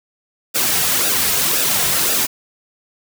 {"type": "noise with flanger", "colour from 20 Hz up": "white", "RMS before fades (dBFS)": -17, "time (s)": [0.54, 2.27], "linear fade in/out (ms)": 20, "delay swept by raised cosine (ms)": [0.93, 3.53], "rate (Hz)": 1.9, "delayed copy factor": -0.6, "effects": []}